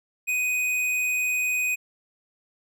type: tone with tanh clipping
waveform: sine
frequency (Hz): 2496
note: D#7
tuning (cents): +5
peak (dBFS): -24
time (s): 0.27-1.76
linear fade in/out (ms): 20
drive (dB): 15
effects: none